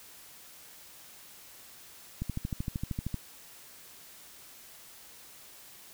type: click train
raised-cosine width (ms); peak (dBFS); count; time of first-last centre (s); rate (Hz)
5; -20; 13; 2.22-3.143; 13
effects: white hiss -52 dBFS RMS until 5.93 s

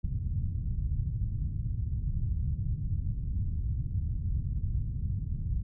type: low-pass noise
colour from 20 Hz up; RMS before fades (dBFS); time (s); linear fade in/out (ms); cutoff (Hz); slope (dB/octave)
white; -31; 0.03-5.63; 10; 120; 24
effects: none

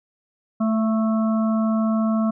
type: harmonic tone with a mistuned harmonic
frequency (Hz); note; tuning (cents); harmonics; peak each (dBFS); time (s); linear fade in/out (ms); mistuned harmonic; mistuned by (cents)
220; A3; 0; 1 / 3 / 5 / 6; -18 / -28 / -32 / -34; 0.6-2.31; 10; 3; +16
effects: none

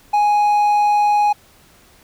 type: tone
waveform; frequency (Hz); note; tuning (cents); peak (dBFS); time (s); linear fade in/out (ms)
triangle; 830.6; G#5; 0; -10; 0.13-1.33; 10
effects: pink hiss -50 dBFS RMS until 2.03 s

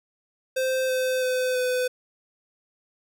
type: tone with pitch steps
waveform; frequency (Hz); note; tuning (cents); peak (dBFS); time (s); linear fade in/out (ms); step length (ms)
square; 520 / 514.3 / 508.7 / 503.2; C5 / C5 / C5 / B4; -11 / -30 / -49 / +32; -23; 0.56-1.88; 10; 330
effects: none

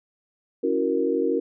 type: chord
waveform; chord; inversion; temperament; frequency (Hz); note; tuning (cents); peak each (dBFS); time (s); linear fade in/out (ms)
sine; F# dominant seventh; second; equal; 277.2 / 329.6 / 370 / 466.2; C#4 / E4 / F#4 / A#4; 0 / 0 / 0 / 0; -27 / -27 / -26 / -24; 0.63-1.4; 10
effects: none

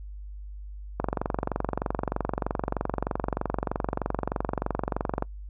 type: click train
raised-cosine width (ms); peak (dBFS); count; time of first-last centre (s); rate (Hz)
1; -12; 99; 1-5.224; 23.2
effects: noise-tail reverb RT60 0.1 s tail -25 dB re dry + added 50 Hz sine -37 dBFS peak until 5.49 s

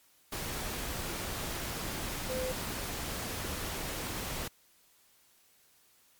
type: tone in noise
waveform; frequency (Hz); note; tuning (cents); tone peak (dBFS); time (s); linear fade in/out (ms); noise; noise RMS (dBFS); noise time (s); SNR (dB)
sine; 513; C5; -34; -33; 2.29-2.52; 5; pink; -37; 0.32-4.48; +1
effects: white hiss -65 dBFS RMS until 6.19 s + MP3 96 kbps

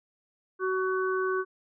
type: harmonic tone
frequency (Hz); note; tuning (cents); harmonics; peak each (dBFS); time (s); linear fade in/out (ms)
375.5; F#4; +26; 1 / 3 / 4; -27 / -32 / -33; 0.59-1.45; 50
effects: none

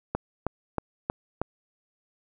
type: click train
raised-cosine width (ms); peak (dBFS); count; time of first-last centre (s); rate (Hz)
1; -12; 5; 0.15-1.416; 3.16
effects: none

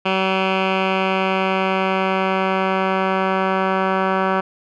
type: tone with low-pass filter sweep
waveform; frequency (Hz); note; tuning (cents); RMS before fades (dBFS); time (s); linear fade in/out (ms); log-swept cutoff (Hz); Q
10% pulse; 190; F#3; +46; -19; 0.05-4.41; 10; 2600 to 1700; 2.8
effects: none

